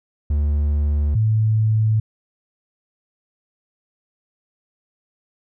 triangle / sine tone pair in turn, 73.42 / 109.37 Hz, D2 / A2, 0 / -10 cents, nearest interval perfect fifth, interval 690 cents, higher second, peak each -14 dBFS, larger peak neither, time 0.3-1.15 / 1.15-2 s, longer neither, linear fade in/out 5 ms, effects none

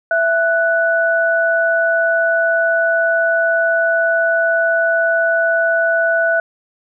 sine tone pair together, 664 / 1482 Hz, E5 / F#6, +12 / +2 cents, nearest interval octave + major second, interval 1390 cents, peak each -15 dBFS, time 0.11-6.4 s, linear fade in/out 2 ms, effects none

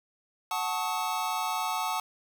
square chord, D# half-diminished seventh, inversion first, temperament equal with one note detuned, 740 / 880 / 1108.7 / 1272.9 Hz, F#5 / A5 / C#6 / D#6, 0 / 0 / 0 / +39 cents, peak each -35 / -33 / -36 / -36 dBFS, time 0.51-2 s, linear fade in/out 2 ms, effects 9-bit

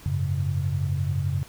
sine chord, F# suspended second, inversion none, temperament just, 92.5 / 104.06 / 138.75 Hz, F#2 / G#2 / C#3, 0 / +4 / +2 cents, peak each -26 / -31 / -26 dBFS, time 0.06-1.43 s, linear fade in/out 0 ms, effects pink hiss -48 dBFS RMS until 1.48 s

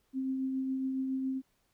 sine tone with tremolo, 263.9 Hz, C4, 15 cents sharp, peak -29 dBFS, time 0.13-1.42 s, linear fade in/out 50 ms, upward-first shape triangle, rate 7.2 Hz, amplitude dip 30%, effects pink hiss -74 dBFS RMS until 1.73 s

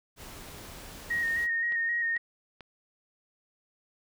pink noise, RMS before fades -45 dBFS, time 0.16-1.48 s, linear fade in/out 50 ms
sine tone with vibrato, 1864.7 Hz, A#6, in tune, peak -26 dBFS, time 1.1-2.18 s, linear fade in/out 10 ms, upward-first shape square, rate 3.8 Hz, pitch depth 21 cents each way
click train, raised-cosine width 0.3 ms, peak -29 dBFS, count 4, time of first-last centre 1.28-2.607 s, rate 2.26 Hz
effects none

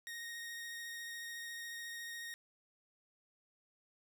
sawtooth tone with vibrato, 1864.7 Hz, A#6, in tune, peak -40 dBFS, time 0.07-2.34 s, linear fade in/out 0 ms, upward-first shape sine, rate 14 Hz, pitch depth 12 cents each way, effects none

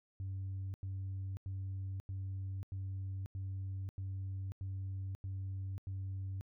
sine tone bursts, 96 Hz, G2, 36 cents flat, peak -36 dBFS, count 10, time 0.2-6.41 s, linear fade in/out 0 ms, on 540 ms, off 90 ms, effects tanh soft clip ceiling -36 dBFS

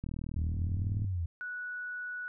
click train, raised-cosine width 5 ms, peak -26 dBFS, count 41, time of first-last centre 0.04-1.045 s, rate 39.8 Hz
sine exponential two-way sweep, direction up then down, 77.1 to 103.83 to 80.8 Hz, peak -30 dBFS, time 0.36-1.26 s, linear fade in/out 5 ms, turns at 1.01 s
sine tone, 1473 Hz, F#6, 8 cents flat, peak -36 dBFS, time 1.41-2.28 s, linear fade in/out 0 ms
effects none

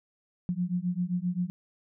sine beating tone pair, 174.61 / 182.21 Hz, F3 / F#3, 0 / -26 cents, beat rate 7.6 Hz, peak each -30 dBFS, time 0.49-1.5 s, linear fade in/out 0 ms, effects none

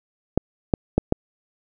clicks, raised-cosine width 2 ms, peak -3 dBFS, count 4, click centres 0.376 / 0.738 / 0.98 / 1.124 s, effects none

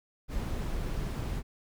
brown noise, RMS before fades -33 dBFS, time 0.28-1.43 s, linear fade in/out 50 ms, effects none

